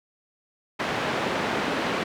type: band-pass noise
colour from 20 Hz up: pink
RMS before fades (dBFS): -27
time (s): 0.79-2.04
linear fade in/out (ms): 10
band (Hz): 220 to 2700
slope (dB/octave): 12
effects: none